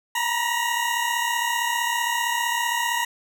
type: tone pair together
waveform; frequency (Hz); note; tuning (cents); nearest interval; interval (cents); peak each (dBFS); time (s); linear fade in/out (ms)
20% pulse; 932.3 / 967.7; A#5 / B5; 0 / -36; minor second; 64; -20; 0.15-3.05; 5
effects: none